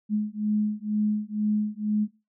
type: beating tone pair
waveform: sine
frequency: 210.2 / 212.3 Hz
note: G#3 / G#3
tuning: +21 / +38 cents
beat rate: 2.1 Hz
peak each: -26 dBFS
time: 0.09-2.08 s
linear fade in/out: 50 ms
effects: noise-tail reverb RT60 0.3 s tail -22 dB re dry